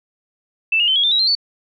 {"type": "tone with pitch steps", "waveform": "sine", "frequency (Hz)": [2648, 2854, 3077, 3317, 3576, 3855, 4155, 4479], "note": ["E7", "F7", "G7", "G#7", "A7", "B7", "C8", "C#8"], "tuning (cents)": [7, 37, -33, -3, 27, -43, -13, 17], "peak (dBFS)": -13, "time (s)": [0.72, 1.352], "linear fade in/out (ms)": 5, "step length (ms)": 79, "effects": []}